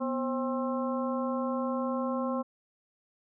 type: harmonic tone with a mistuned harmonic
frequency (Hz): 265.9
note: C4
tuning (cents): +28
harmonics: 1 / 2 / 3 / 4 / 5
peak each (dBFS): -31 / -33 / -41 / -36 / -43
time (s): 0-2.43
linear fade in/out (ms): 20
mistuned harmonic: 1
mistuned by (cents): -130
effects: none